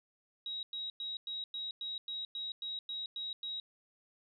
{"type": "tone bursts", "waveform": "sine", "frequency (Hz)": 3826, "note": "A#7", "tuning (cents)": 44, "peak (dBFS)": -37, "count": 12, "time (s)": [0.46, 3.6], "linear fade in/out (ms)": 2, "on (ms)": 170, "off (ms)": 100, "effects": []}